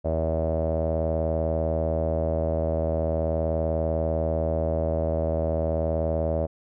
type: tone with low-pass filter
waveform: sawtooth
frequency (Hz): 80.4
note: E2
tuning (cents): -43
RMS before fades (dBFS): -25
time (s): 0.04-6.47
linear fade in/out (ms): 20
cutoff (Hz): 600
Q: 9.4
effects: none